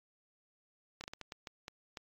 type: slowing click train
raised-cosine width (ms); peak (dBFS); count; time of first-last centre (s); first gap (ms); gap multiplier
0.2; -26; 9; 1.01-1.972; 29; 1.39
effects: AAC 48 kbps